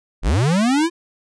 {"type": "linear sweep", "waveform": "square", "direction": "up", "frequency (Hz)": [30.28, 349.2], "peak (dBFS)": -15, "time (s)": [0.22, 0.9], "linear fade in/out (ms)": 50, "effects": ["resampled to 22050 Hz"]}